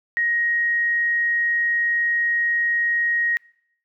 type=tone; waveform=sine; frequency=1881 Hz; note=A#6; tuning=15 cents sharp; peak=-18 dBFS; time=0.17-3.37 s; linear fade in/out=0 ms; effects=noise-tail reverb RT60 0.7 s tail -26 dB re dry